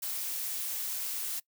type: noise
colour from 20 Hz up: blue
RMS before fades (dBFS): -35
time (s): 0.02-1.4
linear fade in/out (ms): 10
effects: noise-tail reverb RT60 0.1 s tail -22 dB re dry